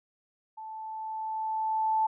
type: tone with level ramp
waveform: sine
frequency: 877 Hz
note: A5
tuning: 6 cents flat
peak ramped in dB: -39 to -22 dBFS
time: 0.57-2.07 s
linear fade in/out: 10 ms
effects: none